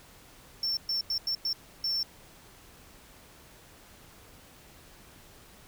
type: tone bursts at uneven times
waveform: triangle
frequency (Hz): 5410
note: E8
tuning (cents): +44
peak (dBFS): -26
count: 6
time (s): 0.63-0.77 / 0.89-1.01 / 1.1-1.18 / 1.27-1.35 / 1.45-1.53 / 1.84-2.03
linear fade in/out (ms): 2
effects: pink hiss -54 dBFS RMS until 5.67 s